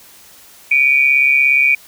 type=tone pair together; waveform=sine; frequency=2300 / 2437 Hz; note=D7 / D#7; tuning=-37 / -37 cents; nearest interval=minor second; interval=100 cents; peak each=-12 dBFS; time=0.71-1.75 s; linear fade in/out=5 ms; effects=white hiss -43 dBFS RMS until 1.87 s